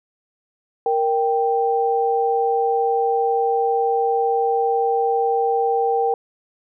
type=tone pair together; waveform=sine; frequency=466.2 / 784.1 Hz; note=A#4 / G5; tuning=0 / 0 cents; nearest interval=major sixth; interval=900 cents; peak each=-19 dBFS; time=0.86-6.14 s; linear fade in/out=2 ms; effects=none